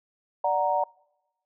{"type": "chord", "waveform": "sine", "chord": "D augmented", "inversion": "none", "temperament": "equal", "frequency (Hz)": [587.3, 740, 932.3], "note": ["D5", "F#5", "A#5"], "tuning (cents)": [0, 0, 0], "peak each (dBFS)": [-27, -26, -25], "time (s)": [0.44, 0.84], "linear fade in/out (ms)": 5, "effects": ["noise-tail reverb RT60 1.0 s tail -26 dB re dry"]}